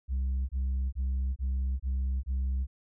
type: tone bursts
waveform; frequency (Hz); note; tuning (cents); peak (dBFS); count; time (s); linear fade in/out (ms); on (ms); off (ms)
sine; 65.41; C2; 0; -24; 6; 0.08-2.67; 50; 410; 26
effects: tanh soft clip ceiling -26 dBFS